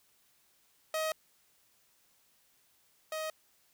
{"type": "tone pair in turn", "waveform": "sawtooth", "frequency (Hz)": [631, 628.4], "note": ["D#5", "D#5"], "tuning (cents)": [24, 17], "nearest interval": "unison", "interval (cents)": 7, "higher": "first", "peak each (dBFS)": [-27, -31], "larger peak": "first", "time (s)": [[0.94, 1.12], [3.12, 3.3]], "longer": "neither", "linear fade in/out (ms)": 2, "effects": ["white hiss -69 dBFS RMS until 3.73 s"]}